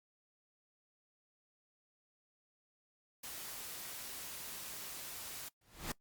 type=noise; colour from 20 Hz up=white; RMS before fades=-46 dBFS; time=3.23-5.49 s; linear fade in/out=10 ms
type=noise with exponential growth; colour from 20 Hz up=pink; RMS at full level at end=-36 dBFS; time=5.61-5.92 s; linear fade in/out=5 ms; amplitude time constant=67 ms
effects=noise-tail reverb RT60 0.1 s tail -21 dB re dry + Opus 48 kbps